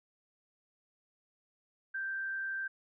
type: tone with frequency modulation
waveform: sine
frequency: 1568 Hz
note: G6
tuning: in tune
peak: -34 dBFS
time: 1.94-2.68 s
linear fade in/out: 10 ms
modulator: 88.5 Hz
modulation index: 0.23
effects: none